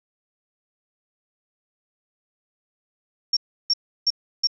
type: tone bursts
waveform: sine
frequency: 5510 Hz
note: F8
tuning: 24 cents flat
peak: -16 dBFS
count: 4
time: 3.33-4.472 s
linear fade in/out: 5 ms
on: 38 ms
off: 330 ms
effects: none